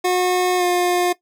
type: tone with pitch glide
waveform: 25% pulse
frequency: 362.8 to 355.9 Hz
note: F#4 to F4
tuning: -34 to +33 cents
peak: -12 dBFS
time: 0.04-1.13 s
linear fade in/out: 10 ms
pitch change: -33 cents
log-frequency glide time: 0.58-0.63 s
effects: noise-tail reverb RT60 0.1 s tail -17 dB re dry